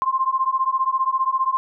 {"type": "beating tone pair", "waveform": "sine", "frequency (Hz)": [1046.5, 1061.5], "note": ["C6", "C6"], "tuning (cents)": [0, 25], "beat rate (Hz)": 15, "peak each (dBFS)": -21, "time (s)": [0.02, 1.57], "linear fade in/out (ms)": 0, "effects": []}